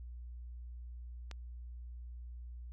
click, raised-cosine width 0.2 ms, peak -29 dBFS, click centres 1.313 s, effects added 60 Hz sine -44 dBFS peak until 2.72 s

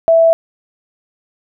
sine tone, 659 Hz, E5, 1 cent flat, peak -6 dBFS, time 0.08-0.33 s, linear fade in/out 0 ms, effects none

